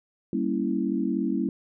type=chord; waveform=sine; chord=G diminished seventh; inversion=none; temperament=equal; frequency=196 / 233.1 / 277.2 / 329.6 Hz; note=G3 / Bb3 / Db4 / Fb4; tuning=0 / 0 / 0 / 0 cents; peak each=-29 dBFS; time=0.33-1.49 s; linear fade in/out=2 ms; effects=none